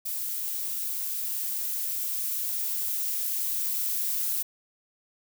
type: noise with level ramp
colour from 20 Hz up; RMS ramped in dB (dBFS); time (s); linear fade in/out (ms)
violet; -32 to -28; 0.05-4.43; 10
effects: none